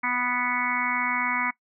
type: harmonic tone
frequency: 246.9 Hz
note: B3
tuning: in tune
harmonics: 1 / 3 / 4 / 5 / 6 / 7 / 8 / 9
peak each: -35 / -39 / -30 / -32 / -34 / -36 / -31 / -28 dBFS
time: 0.03-1.51 s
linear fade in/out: 10 ms
effects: noise-tail reverb RT60 0.1 s tail -20 dB re dry